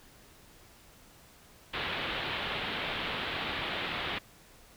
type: low-pass noise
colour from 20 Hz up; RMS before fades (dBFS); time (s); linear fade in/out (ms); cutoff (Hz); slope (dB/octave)
white; -35; 1.73-4.19; 10; 3700; 48
effects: pink hiss -57 dBFS RMS until 4.76 s